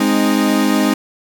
40% pulse chord, Ab major, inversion none, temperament equal with one note detuned, 207.7 / 261.6 / 309.9 Hz, Ab3 / C4 / Eb4, 0 / 0 / -7 cents, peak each -16 dBFS, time 0-0.94 s, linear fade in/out 5 ms, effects none

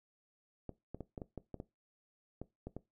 clicks, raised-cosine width 2 ms, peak -29 dBFS, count 11, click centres 0.693 / 0.946 / 1.007 / 1.178 / 1.218 / 1.377 / 1.543 / 1.601 / 2.416 / 2.67 / 2.766 s, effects noise-tail reverb RT60 0.2 s tail -18 dB re dry

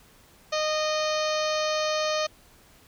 harmonic tone, 616 Hz, D#5, 17 cents flat, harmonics 1 / 2 / 3 / 4 / 5 / 6 / 7 / 8 / 9 / 10, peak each -26 / -31 / -37 / -36 / -37 / -39 / -35 / -41 / -41 / -38 dBFS, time 0.52-2.27 s, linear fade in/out 10 ms, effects pink hiss -56 dBFS RMS until 2.87 s

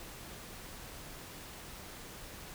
silence, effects pink hiss -48 dBFS RMS until 2.54 s

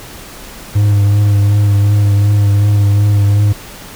triangle tone with vibrato, 102.2 Hz, G#2, 27 cents flat, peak -5 dBFS, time 0.75-3.53 s, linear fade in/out 10 ms, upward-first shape triangle, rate 2.7 Hz, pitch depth 29 cents each way, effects pink hiss -32 dBFS RMS until 3.95 s

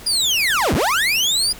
30% pulse linear two-way sweep, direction down then up, 4978 to 40.47 to 4978 Hz, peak -13 dBFS, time 0.06-1.53 s, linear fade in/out 10 ms, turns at 0.74 s, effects pink hiss -39 dBFS RMS until 1.59 s

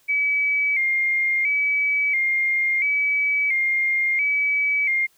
sine tone with vibrato, 2201 Hz, C#7, 13 cents flat, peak -18 dBFS, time 0.08-5.07 s, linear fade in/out 20 ms, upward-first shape square, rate 0.73 Hz, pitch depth 66 cents each way, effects white hiss -60 dBFS RMS until 5.17 s

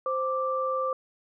sine tone pair together, 522.2 / 1174.7 Hz, C5 / D6, -3 / 0 cents, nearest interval octave + major second, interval 1403 cents, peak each -28 dBFS, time 0.06-0.93 s, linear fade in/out 2 ms, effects none

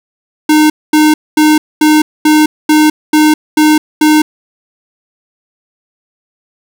square tone bursts, 306.1 Hz, D#4, 28 cents flat, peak -5 dBFS, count 9, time 0.49-4.22 s, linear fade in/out 5 ms, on 210 ms, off 230 ms, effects none

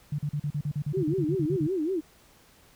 sine tone bursts, 146.83 Hz, D3, in tune, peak -26 dBFS, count 15, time 0.12-1.67 s, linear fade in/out 5 ms, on 66 ms, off 40 ms
sine tone with vibrato, 341.3 Hz, F4, 40 cents flat, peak -25 dBFS, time 0.93-2.01 s, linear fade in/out 20 ms, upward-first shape sine, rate 5.3 Hz, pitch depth 230 cents each way
effects pink hiss -58 dBFS RMS until 2.75 s

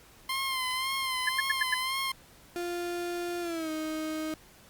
15% pulse tone with vibrato, 1046.5 Hz, C6, in tune, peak -23 dBFS, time 0.29-2.12 s, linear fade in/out 5 ms, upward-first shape sine, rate 1.9 Hz, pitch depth 50 cents each way
sine tone bursts, 1734 Hz, A6, 26 cents flat, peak -22 dBFS, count 5, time 1.27-1.743 s, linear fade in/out 5 ms, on 21 ms, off 92 ms
35% pulse tone with pitch glide, 349.2 to 312.9 Hz, F4 to D#4, 0 to +10 cents, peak -30 dBFS, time 2.56-4.34 s, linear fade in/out 0 ms, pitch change -190 cents, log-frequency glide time 3.41-3.7 s
effects pink hiss -56 dBFS RMS until 4.69 s + Opus 48 kbps

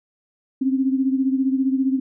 sine beating tone pair, 263.2 / 278.2 Hz, C4 / C#4, +10 / +6 cents, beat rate 15 Hz, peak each -18 / -24 dBFS, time 0.61-2 s, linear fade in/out 10 ms, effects none

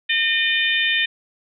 harmonic tone with a mistuned harmonic, 609 Hz, D#5, 37 cents flat, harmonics 3 / 4 / 5 / 6, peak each -21 / -22 / -23 / -24 dBFS, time 0.09-1.06 s, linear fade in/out 10 ms, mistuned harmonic 6, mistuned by -23 cents, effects none

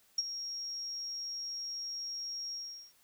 sine tone with ADSR envelope, 5588 Hz, F8, in tune, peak -25 dBFS, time 0.18-2.93 s, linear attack 6 ms, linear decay 30 ms, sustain -12 dB, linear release 400 ms, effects white hiss -67 dBFS RMS until 3.03 s

